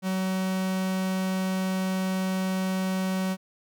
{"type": "tone", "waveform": "45% pulse", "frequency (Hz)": 188.1, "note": "F#3", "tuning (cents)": 29, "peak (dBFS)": -25, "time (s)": [0.02, 3.37], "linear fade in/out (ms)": 50, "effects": []}